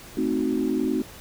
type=chord; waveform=sine; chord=A diminished seventh; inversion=none; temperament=equal; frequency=220 / 261.6 / 311.1 / 370 Hz; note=A3 / C4 / Eb4 / Gb4; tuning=0 / 0 / 0 / 0 cents; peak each=-29 / -25 / -26 / -28 dBFS; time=0.17-1.02 s; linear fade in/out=5 ms; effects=tanh soft clip ceiling -11 dBFS + pink hiss -44 dBFS RMS until 1.2 s